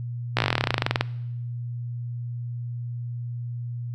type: slowing click train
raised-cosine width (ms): 0.3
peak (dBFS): -4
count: 22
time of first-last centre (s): 0.37-1.01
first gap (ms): 16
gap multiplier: 1.06
effects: noise-tail reverb RT60 0.9 s tail -21 dB re dry + added 120 Hz sine -29 dBFS peak until 3.94 s